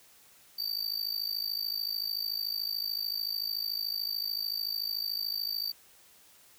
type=tone with amplitude modulation; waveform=square; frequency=4619 Hz; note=D8; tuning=30 cents flat; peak=-28 dBFS; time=0.58-5.72 s; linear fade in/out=10 ms; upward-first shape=sine; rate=53.6 Hz; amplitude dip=85%; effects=white hiss -59 dBFS RMS until 6.58 s